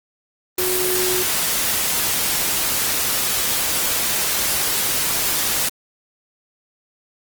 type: tone in noise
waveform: sine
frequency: 367 Hz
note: F#4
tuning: 14 cents flat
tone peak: -22 dBFS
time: 0.58-1.23 s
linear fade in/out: 5 ms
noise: white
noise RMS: -20 dBFS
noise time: 0.58-5.69 s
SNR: -5 dB
effects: Opus 24 kbps